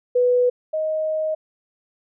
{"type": "tone pair in turn", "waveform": "sine", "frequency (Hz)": [493.9, 625.9], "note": ["B4", "D#5"], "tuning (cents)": [0, 10], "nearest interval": "major third", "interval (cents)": 410, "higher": "second", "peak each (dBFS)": [-14, -20], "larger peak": "first", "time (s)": [[0.15, 0.5], [0.73, 1.35]], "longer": "second", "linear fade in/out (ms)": 10, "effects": []}